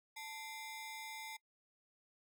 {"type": "ring-modulated tone", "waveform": "sawtooth", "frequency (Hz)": 1480, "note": "F#6", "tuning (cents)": 0, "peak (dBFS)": -39, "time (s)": [0.16, 1.37], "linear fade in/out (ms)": 10, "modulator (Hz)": 598, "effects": ["noise-tail reverb RT60 0.1 s tail -23 dB re dry"]}